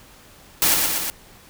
white noise with echo, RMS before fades -17 dBFS, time 0.62-0.74 s, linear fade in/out 0 ms, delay 120 ms, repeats 3, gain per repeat -3 dB, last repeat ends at 1.1 s, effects pink hiss -48 dBFS RMS until 1.49 s

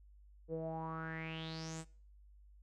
sawtooth tone with low-pass filter sweep, 161 Hz, E3, 41 cents flat, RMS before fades -43 dBFS, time 0.48-1.85 s, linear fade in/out 50 ms, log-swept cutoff 440 to 8500 Hz, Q 7.1, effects noise-tail reverb RT60 0.5 s tail -22 dB re dry + added 50 Hz sine -58 dBFS peak until 2.62 s

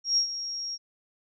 sine tone with ADSR envelope, 5588 Hz, F8, in tune, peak -19 dBFS, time 0.04-0.78 s, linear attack 130 ms, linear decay 96 ms, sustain -12 dB, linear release 40 ms, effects none

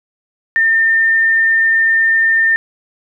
sine tone, 1807 Hz, A6, 46 cents sharp, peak -9 dBFS, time 0.56-2.56 s, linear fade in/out 0 ms, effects none

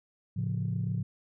sine chord, A augmented, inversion none, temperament equal with one note detuned, 110 / 137.24 / 174.61 Hz, A2 / C#3 / E#3, 0 / -17 / 0 cents, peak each -31 / -33 / -33 dBFS, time 0.36-1.03 s, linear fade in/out 10 ms, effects tanh soft clip ceiling -21 dBFS

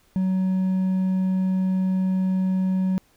triangle tone with hard clipping, 187.3 Hz, F#3, 21 cents sharp, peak -20 dBFS, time 0.16-2.98 s, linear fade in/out 0 ms, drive 5 dB, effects pink hiss -61 dBFS RMS until 3.16 s

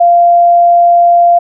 sine tone, 693 Hz, F5, 14 cents flat, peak -3 dBFS, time 0-1.39 s, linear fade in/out 10 ms, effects none

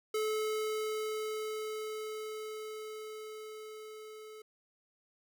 square tone with level ramp, 432.1 Hz, A4, 31 cents flat, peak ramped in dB -31 to -48 dBFS, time 0.14-4.42 s, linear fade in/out 5 ms, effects none

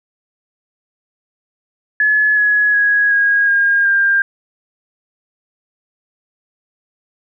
sine tone with pitch steps, 1707 / 1684.5 / 1662.2 / 1640.3 / 1618.7 / 1597.3 Hz, G#6 / G#6 / G#6 / G#6 / G#6 / G6, +47 / +24 / +1 / -22 / -45 / +32 cents, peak -10 dBFS, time 2-4.22 s, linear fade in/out 2 ms, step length 370 ms, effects none

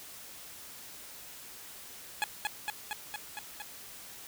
15% pulse tone with echo, 841 Hz, G#5, 22 cents sharp, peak -21 dBFS, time 2.22-2.24 s, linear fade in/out 0 ms, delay 230 ms, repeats 6, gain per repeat -2 dB, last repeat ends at 3.62 s, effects white hiss -48 dBFS RMS until 4.27 s

